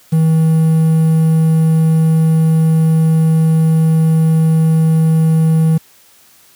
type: tone with quantisation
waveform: triangle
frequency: 160.4 Hz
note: E3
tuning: 47 cents flat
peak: -6 dBFS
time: 0.12-5.78 s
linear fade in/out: 10 ms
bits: 6
effects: white hiss -47 dBFS RMS until 6.55 s + high-pass 60 Hz 12 dB/octave